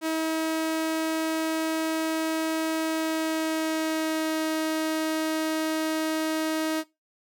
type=tone with pitch glide; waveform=sawtooth; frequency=319.9 to 315.9 Hz; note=D#4 to D#4; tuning=+48 to +26 cents; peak=-21 dBFS; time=0.01-6.84 s; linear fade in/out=50 ms; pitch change=-22 cents; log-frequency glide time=2.85-4.45 s; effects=noise-tail reverb RT60 0.2 s tail -17 dB re dry